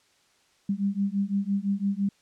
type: beating tone pair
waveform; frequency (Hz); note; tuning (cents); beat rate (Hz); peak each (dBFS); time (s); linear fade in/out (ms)
sine; 196 / 201.9; G3 / G#3; 0 / -49; 5.9; -27; 0.69-2.09; 5
effects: white hiss -64 dBFS RMS until 2.21 s + low-pass 7000 Hz 12 dB/octave